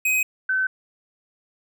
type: tone pair in turn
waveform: square / sine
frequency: 2519 / 1526.8 Hz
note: D#7 / G6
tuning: +21 / -46 cents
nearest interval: major sixth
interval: 867 cents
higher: first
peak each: -19 dBFS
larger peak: neither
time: 0.05-0.23 / 0.49-0.67 s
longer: neither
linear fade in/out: 5 ms
effects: none